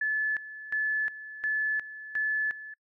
sine tone with tremolo, 1729 Hz, A6, 31 cents flat, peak -25 dBFS, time 0.01-2.74 s, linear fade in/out 5 ms, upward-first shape square, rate 1.4 Hz, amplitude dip 80%, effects noise-tail reverb RT60 0.1 s tail -26 dB re dry

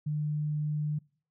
sine tone, 150.3 Hz, D3, 40 cents sharp, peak -28 dBFS, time 0.06-0.99 s, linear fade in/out 10 ms, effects noise-tail reverb RT60 0.5 s tail -25 dB re dry

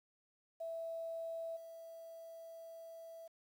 sine tone with level steps, 659.3 Hz, E5, in tune, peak -40 / -49 dBFS, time 0.6-3.28 s, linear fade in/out 10 ms, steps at 1.56 s, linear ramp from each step 10 ms, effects 11-bit

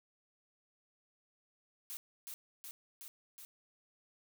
blue noise with echo, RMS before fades -44 dBFS, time 1.9-1.97 s, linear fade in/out 0 ms, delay 370 ms, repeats 4, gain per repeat -2 dB, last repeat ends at 3.45 s, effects none

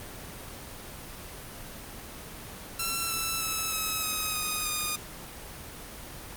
5% pulse tone with pitch steps, 1348 / 1327.1 / 1306.6 / 1286.4 / 1266.5 / 1246.9 / 1227.6 Hz, E6 / E6 / E6 / E6 / D#6 / D#6 / D#6, +38 / +11 / -16 / -43 / +30 / +3 / -24 cents, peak -17 dBFS, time 2.79-4.96 s, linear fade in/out 5 ms, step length 310 ms, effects pink hiss -42 dBFS RMS until 6.36 s + Opus 24 kbps

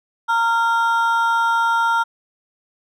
triangle ring-modulated tone, 1154 Hz, D6, 31 cents flat, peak -10 dBFS, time 0.28-2.04 s, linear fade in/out 20 ms, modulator 232 Hz, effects none

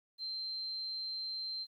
sine tone, 4131 Hz, C8, 23 cents flat, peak -37 dBFS, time 0.18-1.67 s, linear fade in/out 50 ms, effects 12-bit

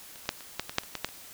clicks, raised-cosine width 0.2 ms, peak -28 / -29 / -9 / -27 / -11 / -18 / -6 / -27 / -15 / -10 / -27 dBFS, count 11, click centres 0.158 / 0.257 / 0.291 / 0.407 / 0.596 / 0.695 / 0.784 / 0.835 / 0.953 / 1.046 / 1.089 s, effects white hiss -48 dBFS RMS until 1.33 s

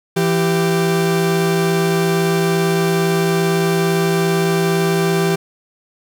40% pulse tone pair together, 167.16 / 392 Hz, E3 / G4, +24 / 0 cents, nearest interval octave + minor third, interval 1476 cents, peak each -16 dBFS, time 0.16-5.36 s, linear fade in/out 10 ms, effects none

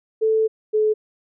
sine tone pair in turn, 440 / 429.7 Hz, A4 / A4, 0 / -41 cents, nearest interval unison, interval 41 cents, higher first, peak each -15 dBFS, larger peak neither, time 0.21-0.48 / 0.73-0.94 s, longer first, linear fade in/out 20 ms, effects none

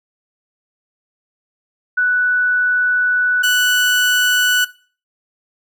sine / 30% pulse tone pair in turn, 1483 / 1483 Hz, F#6 / F#6, +4 / +4 cents, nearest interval unison, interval 0 cents, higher neither, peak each -12 / -9 dBFS, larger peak second, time 1.97-3.43 / 3.43-4.65 s, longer first, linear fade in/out 10 ms, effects noise-tail reverb RT60 0.4 s tail -19 dB re dry

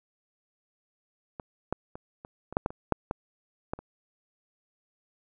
clicks, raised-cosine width 1 ms, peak -23 / -14 / -26 / -28 / -25 / -9 / -13 / -26 / -8 / -15 / -16 / -28 dBFS, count 12, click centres 1.398 / 1.726 / 1.955 / 2.249 / 2.526 / 2.569 / 2.661 / 2.705 / 2.923 / 3.111 / 3.735 / 3.79 s, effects none

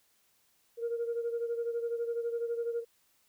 sine beating tone pair, 466.2 / 478.2 Hz, A#4 / A#4, 0 / +44 cents, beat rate 12 Hz, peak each -31 / -37 dBFS, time 0.77-2.85 s, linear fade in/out 50 ms, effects tanh soft clip ceiling -26 dBFS + white hiss -70 dBFS RMS until 3.28 s

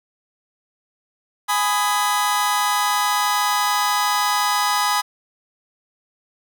sawtooth chord, G# minor, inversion none, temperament just, 830.6 / 996.7 / 1245.9 Hz, G#5 / B5 / D#6, 0 / +16 / +2 cents, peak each -18 dBFS, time 1.48-5.02 s, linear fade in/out 20 ms, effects none

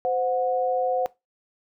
sine tone pair together, 516.2 / 730 Hz, C5 / F#5, -23 / -24 cents, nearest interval tritone, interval 599 cents, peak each -24 dBFS, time 0.05-1.06 s, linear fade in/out 0 ms, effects noise-tail reverb RT60 0.2 s tail -19 dB re dry

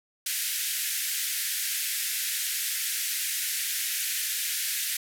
white band-pass noise, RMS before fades -30 dBFS, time 0.26-4.97 s, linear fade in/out 5 ms, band 1600 to 15000 Hz, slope 48 dB/octave, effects none

